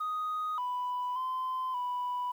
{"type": "tone with pitch steps", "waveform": "sine", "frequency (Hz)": [1247, 991, 1029, 987], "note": ["D#6", "B5", "C6", "B5"], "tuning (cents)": [3, 6, -29, -1], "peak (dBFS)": -29, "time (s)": [0, 2.32], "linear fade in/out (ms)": 10, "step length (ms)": 580, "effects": ["tanh soft clip ceiling -29 dBFS", "10-bit"]}